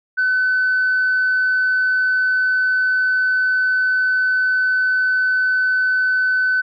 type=tone; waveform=sine; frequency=1511 Hz; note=F#6; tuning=36 cents sharp; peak=-13 dBFS; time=0.17-6.62 s; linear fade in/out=20 ms; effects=tanh soft clip ceiling -11 dBFS